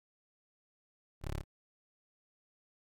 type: tone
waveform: 15% pulse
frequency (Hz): 35.59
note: C#1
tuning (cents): +46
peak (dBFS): -30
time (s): 1.21-1.44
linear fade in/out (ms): 50
effects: AAC 48 kbps